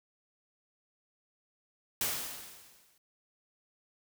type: noise with exponential decay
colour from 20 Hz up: white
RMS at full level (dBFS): -30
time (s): 2.01-2.98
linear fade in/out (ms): 2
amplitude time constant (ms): 210
effects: none